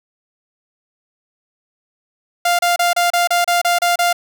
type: tone bursts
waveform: sawtooth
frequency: 698.5 Hz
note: F5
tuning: in tune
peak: -9 dBFS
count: 10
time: 2.45-4.129 s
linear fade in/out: 5 ms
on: 140 ms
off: 31 ms
effects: none